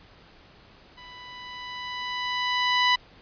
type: tone with level ramp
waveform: 15% pulse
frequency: 992 Hz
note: B5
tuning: 7 cents sharp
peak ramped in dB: -38 to -11 dBFS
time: 0.97-2.96 s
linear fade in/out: 10 ms
effects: pink hiss -53 dBFS RMS until 3.21 s + resampled to 11025 Hz